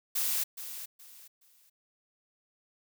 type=noise with echo; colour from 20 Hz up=blue; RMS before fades=-30 dBFS; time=0.15-0.44 s; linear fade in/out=10 ms; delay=420 ms; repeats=3; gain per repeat=-11 dB; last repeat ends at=1.7 s; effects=none